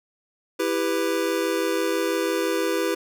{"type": "chord", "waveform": "square", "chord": "E minor", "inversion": "none", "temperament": "just", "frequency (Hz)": [329.6, 395.6, 494.4], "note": ["E4", "G4", "B4"], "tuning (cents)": [0, 16, 2], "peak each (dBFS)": -27, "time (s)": [0.59, 2.95], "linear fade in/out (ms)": 10, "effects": []}